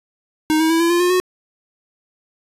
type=tone with pitch steps; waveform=square; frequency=311.1 / 319.7 / 328.5 / 337.5 / 346.8 / 356.3 / 366.1 Hz; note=D#4 / D#4 / E4 / E4 / F4 / F4 / F#4; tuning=0 / +47 / -6 / +41 / -12 / +35 / -18 cents; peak=-14 dBFS; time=0.5-1.2 s; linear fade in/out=0 ms; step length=100 ms; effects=resampled to 32000 Hz